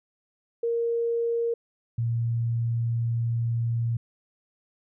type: tone pair in turn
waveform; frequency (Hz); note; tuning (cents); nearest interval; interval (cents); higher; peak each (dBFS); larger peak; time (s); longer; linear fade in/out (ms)
sine; 466.2 / 116.55; A#4 / A#2; 0 / 0; 2 octaves; 2400; first; -23; neither; 0.63-1.54 / 1.98-3.97; second; 5
effects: none